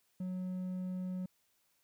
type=tone with hard clipping; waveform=sine; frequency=183.8 Hz; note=F#3; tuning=11 cents flat; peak=-37 dBFS; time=0.2-1.26 s; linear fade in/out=5 ms; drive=3 dB; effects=white hiss -75 dBFS RMS until 1.83 s